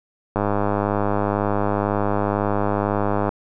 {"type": "click train", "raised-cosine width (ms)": 1, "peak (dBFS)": -7, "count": 300, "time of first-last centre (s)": [0.36, 3.291], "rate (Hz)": 102, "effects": []}